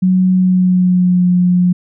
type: tone with pitch glide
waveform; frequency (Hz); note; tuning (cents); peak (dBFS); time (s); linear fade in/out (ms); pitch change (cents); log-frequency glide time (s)
sine; 185 to 179.11; F#3 to F3; 0 to +44; -8; 0.02-1.73; 10; -56; 0.34-1.27
effects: none